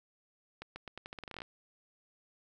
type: accelerating click train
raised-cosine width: 0.3 ms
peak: -27 dBFS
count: 15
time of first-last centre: 0.62-1.419 s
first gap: 140 ms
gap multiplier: 0.84
effects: none